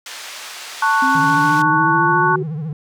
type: band-pass noise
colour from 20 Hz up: white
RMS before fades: -33 dBFS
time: 0.06-1.62 s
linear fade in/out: 2 ms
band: 690 to 5500 Hz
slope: 12 dB/octave
type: chord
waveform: sine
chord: F# minor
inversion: first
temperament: just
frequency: 888 / 1110 / 1480 Hz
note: A5 / C#6 / F#6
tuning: +16 / +2 / 0 cents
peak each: -17 dBFS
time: 0.82-2.36 s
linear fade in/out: 5 ms
type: exponential sweep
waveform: sine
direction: up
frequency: 261.6 to 377.4 Hz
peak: -20 dBFS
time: 1.02-2.43 s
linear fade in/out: 5 ms
type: tone with vibrato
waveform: triangle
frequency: 154.7 Hz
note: D#3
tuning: 10 cents flat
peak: -20 dBFS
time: 1.15-2.73 s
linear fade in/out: 2 ms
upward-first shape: triangle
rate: 14 Hz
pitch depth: 150 cents each way
effects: none